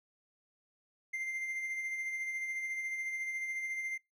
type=tone with tremolo; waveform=triangle; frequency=2093 Hz; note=C7; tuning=in tune; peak=-32 dBFS; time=1.13-3.98 s; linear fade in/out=10 ms; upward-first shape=sine; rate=14 Hz; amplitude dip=35%; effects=noise-tail reverb RT60 0.2 s tail -24 dB re dry